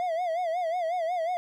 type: tone with vibrato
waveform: triangle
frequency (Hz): 686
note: F5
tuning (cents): -31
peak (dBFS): -24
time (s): 0-1.37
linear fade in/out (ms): 0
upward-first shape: sine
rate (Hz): 5.5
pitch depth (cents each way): 120
effects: none